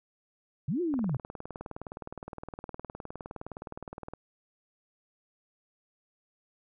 sine linear two-way sweep, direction up then down, 115.1 to 367.9 to 115.1 Hz, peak -27 dBFS, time 0.68-1.17 s, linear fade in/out 5 ms, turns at 0.81 s
click train, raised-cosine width 1 ms, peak -25 dBFS, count 63, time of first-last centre 0.94-4.136 s, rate 19.4 Hz
effects none

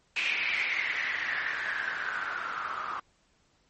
blue noise with low-pass filter sweep, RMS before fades -32 dBFS, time 0.16-3 s, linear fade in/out 5 ms, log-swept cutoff 2500 to 1200 Hz, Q 7.3, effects pink hiss -68 dBFS RMS until 3.69 s + MP3 32 kbps

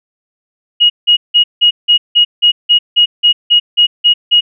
sine tone bursts, 2888 Hz, F#7, 43 cents flat, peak -4 dBFS, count 14, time 0.8-4.41 s, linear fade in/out 20 ms, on 100 ms, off 170 ms, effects none

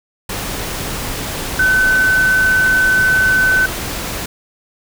sine tone in noise, 1517 Hz, F#6, 43 cents sharp, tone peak -10 dBFS, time 1.59-3.66 s, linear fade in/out 5 ms, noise pink, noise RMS -23 dBFS, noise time 0.29-4.26 s, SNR +10 dB, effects none

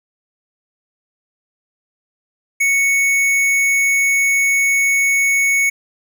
sine tone with tanh clipping, 2217 Hz, C#7, in tune, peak -14 dBFS, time 2.6-5.7 s, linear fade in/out 10 ms, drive 17 dB, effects none

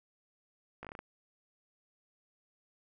slowing click train, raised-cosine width 0.5 ms, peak -29 dBFS, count 7, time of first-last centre 0.83-0.991 s, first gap 17 ms, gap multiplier 1.18, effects none

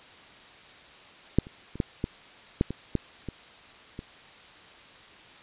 clicks, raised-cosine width 3 ms, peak -6 / -30 / -26 / -11 / -14 / -8 / -19 / -11 / -21 / -23 dBFS, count 10, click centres 1.386 / 1.469 / 1.756 / 1.802 / 2.041 / 2.611 / 2.706 / 2.953 / 3.287 / 3.991 s, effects white hiss -50 dBFS RMS until 5.42 s + resampled to 8000 Hz

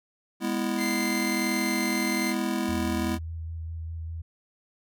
square chord, E major, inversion first, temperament just, 206 / 247.2 / 329.6 Hz, G#3 / B3 / E4, -14 / +2 / 0 cents, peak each -31 dBFS, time 0.4-3.19 s, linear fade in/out 50 ms
sawtooth tone, 2085 Hz, C7, 7 cents flat, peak -26 dBFS, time 0.77-2.35 s, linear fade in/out 50 ms
sine tone with vibrato, 81.7 Hz, E2, 15 cents flat, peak -32 dBFS, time 2.68-4.22 s, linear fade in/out 10 ms, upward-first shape square, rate 5 Hz, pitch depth 15 cents each way
effects none

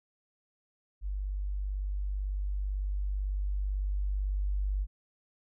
sine tone with level ramp, 49 Hz, G1, in tune, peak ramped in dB -31 to -27 dBFS, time 1.01-4.87 s, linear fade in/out 50 ms, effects none

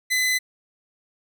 sawtooth tone, 2017 Hz, B6, 36 cents sharp, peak -16 dBFS, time 0.1-0.39 s, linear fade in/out 20 ms, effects none

